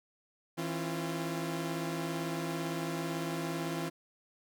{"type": "tone cluster", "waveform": "sawtooth", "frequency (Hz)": [163, 269.6, 343.9], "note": ["E3", "C#4", "F4"], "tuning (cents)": [-19, -48, -27], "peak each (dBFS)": [-33, -36, -34], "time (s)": [0.57, 3.9], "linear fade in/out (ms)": 20, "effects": []}